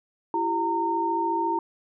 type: tone cluster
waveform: sine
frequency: 337.2 / 391.3 / 918 Hz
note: E4 / G4 / A#5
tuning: +39 / -3 / -27 cents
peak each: -28 / -33 / -24 dBFS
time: 0.34-1.59 s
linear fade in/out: 2 ms
effects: none